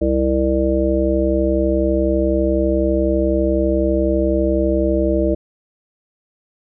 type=harmonic tone; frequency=66 Hz; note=C2; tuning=16 cents sharp; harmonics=1 / 3 / 5 / 7 / 9; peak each=-20 / -24 / -18 / -23 / -20 dBFS; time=0.01-5.35 s; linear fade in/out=10 ms; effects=none